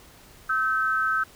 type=tone pair together; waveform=sine; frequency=1296 / 1541.2 Hz; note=E6 / G6; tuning=-30 / -30 cents; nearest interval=minor third; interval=300 cents; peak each=-24 dBFS; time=0.49-1.24 s; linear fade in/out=10 ms; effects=pink hiss -51 dBFS RMS until 1.35 s